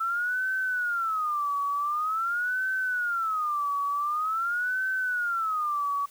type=tone with vibrato; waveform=sine; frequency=1318.5 Hz; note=E6; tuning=in tune; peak=-25 dBFS; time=0-6.06 s; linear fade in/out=10 ms; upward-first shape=sine; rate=0.46 Hz; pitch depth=260 cents each way; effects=white hiss -55 dBFS RMS until 6.1 s